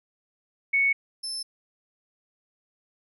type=tone pair in turn; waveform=sine / 35% pulse; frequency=2217 / 5273 Hz; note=C#7 / E8; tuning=0 / 0 cents; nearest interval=octave + minor third; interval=1500 cents; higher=second; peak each=-19 / -28 dBFS; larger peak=first; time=0.73-0.93 / 1.23-1.43 s; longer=neither; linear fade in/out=10 ms; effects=none